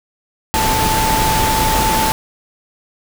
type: tone in noise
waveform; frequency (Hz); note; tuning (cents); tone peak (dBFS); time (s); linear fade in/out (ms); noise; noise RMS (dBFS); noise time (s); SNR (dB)
sine; 880; A5; 0; -16; 0.54-2.12; 0; pink; -17; 0.54-2.12; -2
effects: none